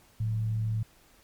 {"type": "tone with frequency modulation", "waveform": "sine", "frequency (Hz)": 110, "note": "A2", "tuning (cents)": 0, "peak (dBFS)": -26, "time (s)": [0.2, 0.83], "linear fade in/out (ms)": 5, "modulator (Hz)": 72.6, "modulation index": 0.25, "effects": ["pink hiss -60 dBFS RMS until 1.23 s", "MP3 96 kbps"]}